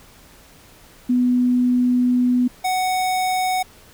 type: tone pair in turn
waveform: sine / square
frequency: 247.9 / 742.9 Hz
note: B3 / F#5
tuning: +7 / +7 cents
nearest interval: octave + perfect fifth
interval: 1900 cents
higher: second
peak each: -14 / -19 dBFS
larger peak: first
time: 1.09-2.48 / 2.64-3.63 s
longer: first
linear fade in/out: 10 ms
effects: pink hiss -48 dBFS RMS until 3.93 s